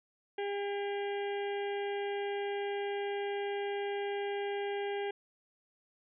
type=harmonic tone with a mistuned harmonic; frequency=403.4 Hz; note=G4; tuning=50 cents sharp; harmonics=1 / 2 / 4 / 5 / 6 / 7 / 8; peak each=-34 / -40 / -46 / -48 / -50 / -51 / -52 dBFS; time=0.38-5.11 s; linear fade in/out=5 ms; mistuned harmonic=6; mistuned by=-35 cents; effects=none